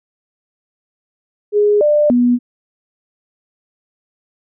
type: tone with pitch steps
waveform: sine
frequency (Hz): 415 / 595 / 243.9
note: G#4 / D5 / B3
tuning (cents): -1 / +22 / -21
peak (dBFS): -9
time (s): 1.52-2.39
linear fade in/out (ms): 50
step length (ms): 290
effects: none